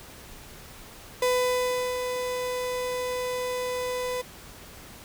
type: tone with ADSR envelope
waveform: 35% pulse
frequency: 500 Hz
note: B4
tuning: 21 cents sharp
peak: -19 dBFS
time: 1.22-4.22 s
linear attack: 4 ms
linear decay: 730 ms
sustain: -7 dB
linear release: 13 ms
effects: pink hiss -46 dBFS RMS until 5.04 s